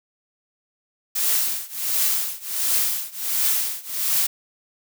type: noise with tremolo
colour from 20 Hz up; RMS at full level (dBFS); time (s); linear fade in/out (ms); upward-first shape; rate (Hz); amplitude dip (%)
blue; -19; 1.15-4.27; 10; triangle; 1.4; 95
effects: none